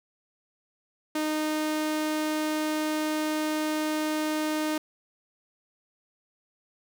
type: tone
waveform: sawtooth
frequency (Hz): 308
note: D#4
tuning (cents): -17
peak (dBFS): -22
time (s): 1.15-4.78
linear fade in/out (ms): 5
effects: none